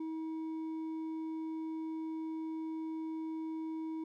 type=tone with hard clipping; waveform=sine; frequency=319.6 Hz; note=D#4; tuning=47 cents sharp; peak=-38 dBFS; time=0-4.04 s; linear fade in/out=5 ms; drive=4 dB; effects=none